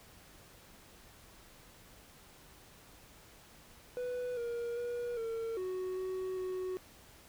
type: tone with pitch steps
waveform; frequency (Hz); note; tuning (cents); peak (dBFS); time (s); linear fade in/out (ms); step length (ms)
triangle; 494.7 / 472.4 / 480.8 / 454.6 / 370.4 / 373.7 / 370.4; B4 / A#4 / B4 / A#4 / F#4 / F#4 / F#4; +3 / +23 / -46 / -43 / +2 / +17 / +2; -33; 3.97-6.77; 0; 400
effects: pink hiss -58 dBFS RMS until 7.28 s